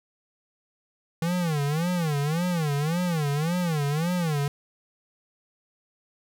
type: tone with vibrato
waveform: square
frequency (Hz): 160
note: D#3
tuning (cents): +49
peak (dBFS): -24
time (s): 1.22-4.48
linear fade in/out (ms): 2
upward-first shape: sine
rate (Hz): 1.8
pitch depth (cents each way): 210
effects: none